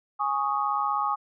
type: chord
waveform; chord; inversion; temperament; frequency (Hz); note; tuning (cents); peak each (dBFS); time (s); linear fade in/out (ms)
sine; Ab suspended fourth; none; equal; 830.6 / 1108.7 / 1244.5; Ab5 / Db6 / Eb6; 0 / 0 / 0; -28; 0.19-1.16; 20
effects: none